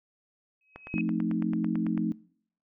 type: tone with exponential growth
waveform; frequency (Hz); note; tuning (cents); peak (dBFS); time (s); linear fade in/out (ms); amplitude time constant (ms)
sine; 2548; D#7; +41; -31; 0.61-1.01; 2; 85
type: click train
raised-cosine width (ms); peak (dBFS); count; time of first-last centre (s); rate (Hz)
0.5; -26; 12; 0.76-1.977; 9.04
type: chord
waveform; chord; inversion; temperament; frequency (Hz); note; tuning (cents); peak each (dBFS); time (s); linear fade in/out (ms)
sine; F dominant seventh; none; equal; 174.61 / 220 / 261.6 / 311.1; F3 / A3 / C4 / Eb4; 0 / 0 / 0 / 0; -31 / -30 / -35 / -32; 0.94-2.12; 0
effects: noise-tail reverb RT60 0.6 s tail -23 dB re dry